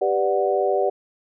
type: chord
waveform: sine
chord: G major seventh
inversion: none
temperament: equal with one note detuned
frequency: 392 / 493.9 / 587.3 / 736.6 Hz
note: G4 / B4 / D5 / F#5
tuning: 0 / 0 / 0 / -8 cents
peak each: -22 / -25 / -23 / -24 dBFS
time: 0.01-0.9 s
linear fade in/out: 10 ms
effects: none